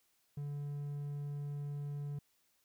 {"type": "tone", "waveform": "triangle", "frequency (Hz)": 144.3, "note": "D3", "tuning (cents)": -30, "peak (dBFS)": -36, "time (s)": [0.37, 2.19], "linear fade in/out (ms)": 5, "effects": ["white hiss -75 dBFS RMS until 2.64 s"]}